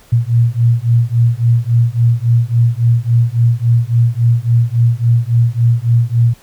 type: beating tone pair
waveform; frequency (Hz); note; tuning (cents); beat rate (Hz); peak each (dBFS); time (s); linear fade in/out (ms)
sine; 116 / 119.6; A#2 / A#2; -8 / +45; 3.6; -12; 0.12-6.34; 10
effects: pink hiss -46 dBFS RMS until 6.42 s